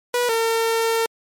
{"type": "tone pair in turn", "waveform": "sawtooth", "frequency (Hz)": [487.8, 454.4], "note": ["B4", "A#4"], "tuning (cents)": [-21, -44], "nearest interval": "minor second", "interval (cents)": 123, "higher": "first", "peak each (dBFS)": -14, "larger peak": "neither", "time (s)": [[0.14, 0.29], [0.29, 1.06]], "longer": "second", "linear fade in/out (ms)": 2, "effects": ["MP3 64 kbps"]}